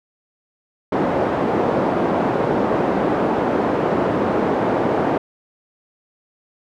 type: band-pass noise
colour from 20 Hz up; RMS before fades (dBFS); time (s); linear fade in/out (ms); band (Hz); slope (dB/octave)
pink; -19; 0.92-5.18; 5; 260 to 790; 12
effects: none